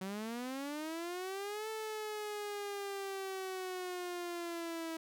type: linear two-way sweep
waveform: sawtooth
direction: up then down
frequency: 185.4 to 440.5 to 323.9 Hz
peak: -35 dBFS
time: 0.01-4.97 s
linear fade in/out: 5 ms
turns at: 1.69 s
effects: none